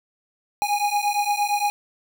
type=beating tone pair; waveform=square; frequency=819 / 827.7 Hz; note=G#5 / G#5; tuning=-24 / -6 cents; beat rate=8.7 Hz; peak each=-24 dBFS; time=0.62-1.7 s; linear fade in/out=0 ms; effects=none